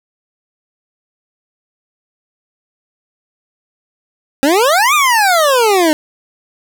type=exponential two-way sweep; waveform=25% pulse; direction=up then down; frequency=262.9 to 1244.5 to 297.8 Hz; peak=-5 dBFS; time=4.43-5.93 s; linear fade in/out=0 ms; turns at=4.94 s; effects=none